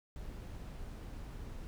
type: noise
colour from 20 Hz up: brown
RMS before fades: -45 dBFS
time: 0.16-1.67 s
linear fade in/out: 0 ms
effects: none